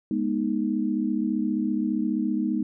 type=chord; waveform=sine; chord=G# minor; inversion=none; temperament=equal with one note detuned; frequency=207.7 / 242.6 / 311.1 Hz; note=G#3 / B3 / D#4; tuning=0 / -31 / 0 cents; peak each=-27 dBFS; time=0.11-2.63 s; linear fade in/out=2 ms; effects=none